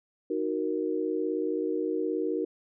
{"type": "chord", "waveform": "sine", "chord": "D# minor", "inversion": "none", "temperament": "equal", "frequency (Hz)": [311.1, 370, 466.2], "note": ["D#4", "F#4", "A#4"], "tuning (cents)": [0, 0, 0], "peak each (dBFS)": -31, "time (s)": [0.3, 2.45], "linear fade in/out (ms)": 5, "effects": []}